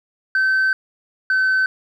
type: tone pair in turn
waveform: sine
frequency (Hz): 1540 / 1528.5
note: G6 / G6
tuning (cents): -31 / -44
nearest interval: unison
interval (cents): 13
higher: first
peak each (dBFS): -12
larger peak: neither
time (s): 0.35-0.73 / 1.3-1.66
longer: first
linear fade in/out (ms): 2
effects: tanh soft clip ceiling -13 dBFS + 9-bit